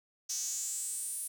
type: tone with high-pass filter sweep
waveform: square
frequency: 173.3 Hz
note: F3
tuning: 13 cents flat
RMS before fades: -37 dBFS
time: 0.29-1.28 s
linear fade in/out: 10 ms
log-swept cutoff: 6000 to 10000 Hz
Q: 6.2
effects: none